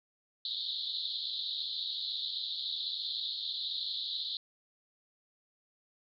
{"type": "band-pass noise", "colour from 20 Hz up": "pink", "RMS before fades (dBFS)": -37, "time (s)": [0.45, 4.37], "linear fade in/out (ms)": 2, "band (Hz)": [3500, 4300], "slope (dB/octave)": 96, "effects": []}